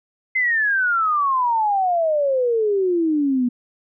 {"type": "exponential sweep", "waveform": "sine", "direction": "down", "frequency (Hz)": [2087, 239.7], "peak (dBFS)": -16, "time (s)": [0.35, 3.49], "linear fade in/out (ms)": 10, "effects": []}